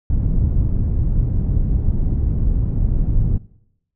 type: low-pass noise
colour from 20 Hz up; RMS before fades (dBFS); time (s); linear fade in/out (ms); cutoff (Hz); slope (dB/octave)
pink; -17; 0.1-3.38; 5; 130; 12
effects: noise-tail reverb RT60 0.8 s tail -20 dB re dry